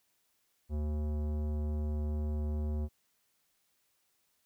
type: tone with tanh clipping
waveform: sine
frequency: 75.2 Hz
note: D2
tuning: 42 cents sharp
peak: -33 dBFS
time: 0.69-2.89 s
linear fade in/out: 50 ms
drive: 16 dB
effects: white hiss -75 dBFS RMS until 4.45 s